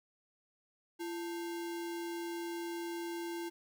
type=tone with sample-and-hold; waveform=sine; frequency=340 Hz; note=F4; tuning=46 cents flat; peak=-37 dBFS; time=0.99-3.5 s; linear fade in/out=20 ms; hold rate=1225 Hz; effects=none